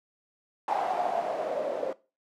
blue noise with low-pass filter sweep, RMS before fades -30 dBFS, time 0.68-1.93 s, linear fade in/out 2 ms, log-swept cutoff 830 to 520 Hz, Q 7.4, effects noise-tail reverb RT60 0.3 s tail -19 dB re dry + high-pass 200 Hz 12 dB/octave

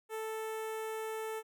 sawtooth tone with notch filter, 440 Hz, A4, in tune, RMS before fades -39 dBFS, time 0.09-1.43 s, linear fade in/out 50 ms, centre 4600 Hz, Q 0.92, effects none

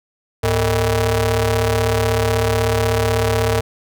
sawtooth ring-modulated tone, 174.61 Hz, F3, in tune, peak -8 dBFS, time 0.43-3.61 s, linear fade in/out 10 ms, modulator 280 Hz, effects none

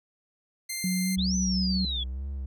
10% pulse tone, 2093 Hz, C7, in tune, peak -22 dBFS, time 0.69-1.16 s, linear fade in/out 10 ms
sine tone with pitch glide, 183.1 to 187.06 Hz, F#3 to F#3, -18 to +19 cents, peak -25 dBFS, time 0.84-1.85 s, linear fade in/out 2 ms, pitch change +37 cents, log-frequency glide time 1.03-1.09 s
triangle tone with vibrato, 66.2 Hz, C2, 21 cents sharp, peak -29 dBFS, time 1.17-2.46 s, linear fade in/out 5 ms, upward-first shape sine, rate 2 Hz, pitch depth 81 cents each way
sine linear two-way sweep, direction up then down, 3297 to 6130 to 3297 Hz, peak -29 dBFS, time 1.18-2.04 s, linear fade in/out 10 ms, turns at 1.36 s
effects none

